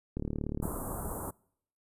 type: click train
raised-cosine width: 3 ms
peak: -21 dBFS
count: 19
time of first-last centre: 0.17-0.655 s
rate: 37.1 Hz
type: band-stop noise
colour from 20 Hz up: pink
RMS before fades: -37 dBFS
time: 0.62-1.31 s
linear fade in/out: 10 ms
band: 1300 to 8400 Hz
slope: 48 dB/octave
effects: noise-tail reverb RT60 0.7 s tail -26 dB re dry + resampled to 32000 Hz